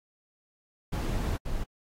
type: noise bursts at uneven times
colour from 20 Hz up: brown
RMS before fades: -30 dBFS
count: 2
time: 0.92-1.37 / 1.45-1.64 s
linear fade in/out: 10 ms
effects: AAC 48 kbps